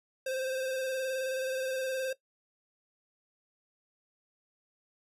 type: tone with vibrato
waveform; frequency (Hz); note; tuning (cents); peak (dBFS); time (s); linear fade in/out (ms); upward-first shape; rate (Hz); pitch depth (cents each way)
square; 523.3; C5; 0; -32; 0.26-2.13; 5; square; 19; 23
effects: noise-tail reverb RT60 0.1 s tail -17 dB re dry + resampled to 32000 Hz